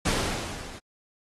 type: noise with level ramp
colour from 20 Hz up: pink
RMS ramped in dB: -24 to -44 dBFS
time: 0.05-0.79 s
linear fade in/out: 10 ms
effects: low-pass 9000 Hz 12 dB/octave + AAC 32 kbps